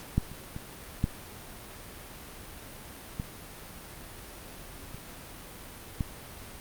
clicks, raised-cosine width 5 ms, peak -11 / -30 / -25 / -12 / -20 / -29 / -16 dBFS, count 7, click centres 0.18 / 0.316 / 0.564 / 1.041 / 3.199 / 4.945 / 6.008 s, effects pink hiss -45 dBFS RMS until 6.6 s + Opus 48 kbps

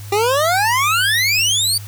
25% pulse exponential sweep, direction up, 392 to 4699 Hz, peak -10 dBFS, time 0.12-1.78 s, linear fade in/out 5 ms, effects added 102 Hz sine -30 dBFS peak until 1.87 s + white hiss -40 dBFS RMS until 1.87 s

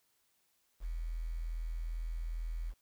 sine tone with quantisation, 41.2 Hz, E1, in tune, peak -35 dBFS, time 0.8-2.74 s, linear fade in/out 50 ms, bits 10, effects white hiss -75 dBFS RMS until 2.81 s

